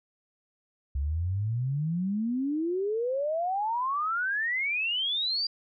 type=exponential sweep; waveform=sine; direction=up; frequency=66.4 to 4812 Hz; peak=-26 dBFS; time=0.95-5.47 s; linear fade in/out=5 ms; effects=none